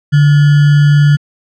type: tone with sample-and-hold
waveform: sine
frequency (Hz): 146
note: D3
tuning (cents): -10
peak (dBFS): -4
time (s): 0.12-1.17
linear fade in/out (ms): 20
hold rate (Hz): 1575
effects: low-pass 4000 Hz 12 dB/octave